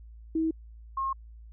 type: tone pair in turn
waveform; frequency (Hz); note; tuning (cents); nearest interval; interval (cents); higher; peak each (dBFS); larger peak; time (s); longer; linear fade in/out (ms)
sine; 321.5 / 1075.5; E4 / C6; -43 / +47; octave + major sixth; 2090; second; -24 / -27; first; 0.35-0.51 / 0.97-1.13; neither; 5
effects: added 56 Hz sine -45 dBFS peak until 1.52 s